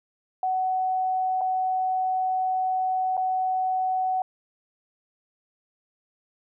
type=tone with dropouts; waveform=sine; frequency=748 Hz; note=F#5; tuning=19 cents sharp; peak=-22 dBFS; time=0.43-4.22 s; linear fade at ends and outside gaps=2 ms; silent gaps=1.41-1.414 / 3.169-3.176 s; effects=none